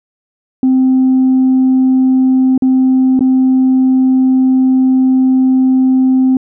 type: tone with dropouts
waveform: sine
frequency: 260 Hz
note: C4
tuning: 11 cents flat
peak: -5 dBFS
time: 0.63-6.37 s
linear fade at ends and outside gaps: 2 ms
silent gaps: 2.578-2.622 / 3.193-3.207 s
effects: tanh soft clip ceiling -4 dBFS